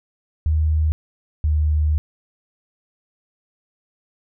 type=tone pair in turn; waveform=sine; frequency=77.78 / 76.14 Hz; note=D#2 / D#2; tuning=0 / -37 cents; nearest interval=unison; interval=37 cents; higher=first; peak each=-15 dBFS; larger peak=neither; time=0.46-0.92 / 1.44-1.98 s; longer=second; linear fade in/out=0 ms; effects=none